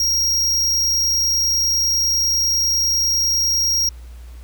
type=tone; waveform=square; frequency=5610 Hz; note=F8; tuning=7 cents sharp; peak=-16 dBFS; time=0-3.89 s; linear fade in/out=2 ms; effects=added 60 Hz sine -34 dBFS peak until 4.43 s + pink hiss -51 dBFS RMS until 4.43 s